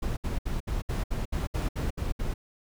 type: noise bursts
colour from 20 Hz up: brown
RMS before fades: -29 dBFS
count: 11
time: 0.02-2.34 s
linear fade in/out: 10 ms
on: 150 ms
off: 67 ms
effects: none